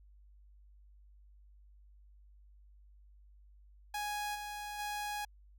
sawtooth tone with level steps, 830.6 Hz, G#5, in tune, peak -32 / -37 / -33 dBFS, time 3.94-5.25 s, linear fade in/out 5 ms, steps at 4.34 / 4.78 s, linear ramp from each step 20 ms, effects added 50 Hz sine -57 dBFS peak until 5.58 s

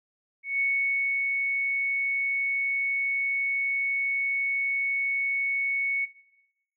sine tone with ADSR envelope, 2217 Hz, C#7, in tune, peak -22 dBFS, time 0.43-6.06 s, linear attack 170 ms, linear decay 650 ms, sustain -2 dB, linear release 19 ms, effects noise-tail reverb RT60 0.9 s tail -18 dB re dry

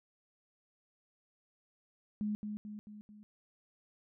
sine tone with echo, 210 Hz, G#3, 19 cents sharp, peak -32 dBFS, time 2.21-2.35 s, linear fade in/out 0 ms, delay 220 ms, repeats 4, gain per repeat -5 dB, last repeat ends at 3.23 s, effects none

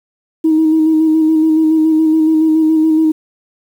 sine tone with vibrato, 316 Hz, D#4, 27 cents sharp, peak -7 dBFS, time 0.44-3.12 s, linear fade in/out 10 ms, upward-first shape square, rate 7.1 Hz, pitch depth 20 cents each way, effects tanh soft clip ceiling -3 dBFS + 7-bit

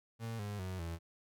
35% pulse tone with pitch steps, 114.2 / 102.92 / 92.76 / 83.6 Hz, A#2 / G#2 / F#2 / E2, -35 / -15 / +5 / +25 cents, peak -37 dBFS, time 0.19-0.99 s, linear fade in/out 50 ms, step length 200 ms, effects none

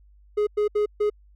triangle tone bursts at uneven times, 418.2 Hz, G#4, 12 cents sharp, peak -17 dBFS, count 4, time 0.37-0.47 / 0.57-0.68 / 0.75-0.86 / 1-1.1 s, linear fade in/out 10 ms, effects added 50 Hz sine -51 dBFS peak until 1.35 s

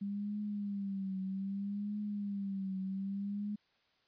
sine tone with vibrato, 198.9 Hz, G3, 25 cents sharp, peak -35 dBFS, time 0.01-3.56 s, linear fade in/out 10 ms, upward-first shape triangle, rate 0.63 Hz, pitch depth 90 cents each way, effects white hiss -73 dBFS RMS until 4.07 s + resampled to 11025 Hz

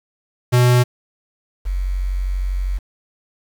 square / sine tone pair in turn, 123.47 / 46.25 Hz, B2 / F#1, 0 / 0 cents, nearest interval octave + perfect fourth, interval 1700 cents, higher first, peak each -11 / -18 dBFS, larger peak first, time 0.52-0.84 / 1.65-2.79 s, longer second, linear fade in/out 20 ms, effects 7-bit

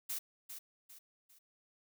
blue noise with echo, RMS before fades -39 dBFS, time 0.09-0.19 s, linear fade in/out 10 ms, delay 400 ms, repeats 3, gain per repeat -8 dB, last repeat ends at 1.39 s, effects none

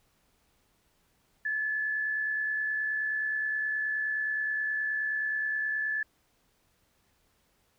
sine tone pair together, 1661.2 / 1730.7 Hz, G#6 / A6, 0 / -29 cents, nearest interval minor second, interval 71 cents, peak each -40 / -28 dBFS, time 1.45-6.03 s, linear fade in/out 5 ms, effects pink hiss -70 dBFS RMS until 7.78 s

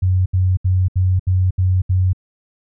sine tone bursts, 92.5 Hz, F#2, in tune, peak -12 dBFS, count 7, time 0.02-2.132 s, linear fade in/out 10 ms, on 240 ms, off 72 ms, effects none

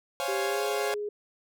sawtooth chord, Db major seventh, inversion third, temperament equal, 523.3 / 554.4 / 698.5 / 830.6 Hz, C5 / Db5 / F5 / Ab5, 0 / 0 / 0 / 0 cents, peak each -32 / -29 / -30 / -32 dBFS, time 0.2-0.94 s, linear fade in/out 0 ms
sine tone with pitch glide, 392 to 415.3 Hz, G4 to G#4, 0 to 0 cents, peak -30 dBFS, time 0.28-1.09 s, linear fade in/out 5 ms, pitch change +100 cents, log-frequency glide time 0.41-0.64 s
effects none

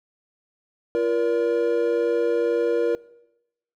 triangle tone cluster, 342.9 / 474.1 / 576 Hz, F4 / A#4 / D5, -32 / +29 / -34 cents, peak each -24 / -19 / -27 dBFS, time 0.95-2.95 s, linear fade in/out 0 ms, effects noise-tail reverb RT60 0.9 s tail -22 dB re dry

